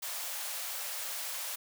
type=high-pass noise; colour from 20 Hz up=white; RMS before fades=-38 dBFS; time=0.02-1.56 s; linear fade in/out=10 ms; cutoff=500 Hz; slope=96 dB/octave; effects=none